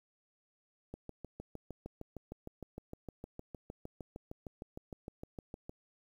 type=click train; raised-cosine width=2 ms; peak=-30 dBFS; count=32; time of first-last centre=0.94-5.695 s; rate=6.52 Hz; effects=10-bit